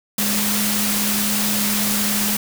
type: tone in noise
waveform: sine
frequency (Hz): 207.7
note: G#3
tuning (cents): 0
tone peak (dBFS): -23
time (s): 0.18-2.37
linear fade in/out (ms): 5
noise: white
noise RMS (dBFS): -21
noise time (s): 0.18-2.37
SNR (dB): -5
effects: none